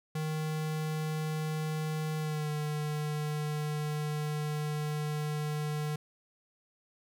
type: tone with pitch glide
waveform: square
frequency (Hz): 155.56 to 150.52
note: D#3 to D3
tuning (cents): 0 to +43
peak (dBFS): -32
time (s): 0.15-5.96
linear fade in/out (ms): 5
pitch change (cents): -57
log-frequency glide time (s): 2.18-2.5
effects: none